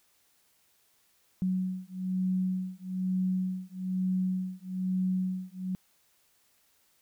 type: beating tone pair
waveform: sine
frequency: 185 / 186.1 Hz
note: F#3 / F#3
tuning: 0 / +10 cents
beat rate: 1.1 Hz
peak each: -31 dBFS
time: 1.42-5.75 s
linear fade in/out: 0 ms
effects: white hiss -68 dBFS RMS until 7.01 s